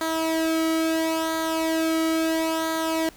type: tone with flanger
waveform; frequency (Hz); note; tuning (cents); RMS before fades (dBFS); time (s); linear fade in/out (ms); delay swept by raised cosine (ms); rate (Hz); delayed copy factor
sawtooth; 322.8; E4; -36; -24; 0.01-3.09; 2; 0.37 to 1.16; 0.74; -0.65
effects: pink hiss -50 dBFS RMS until 3.16 s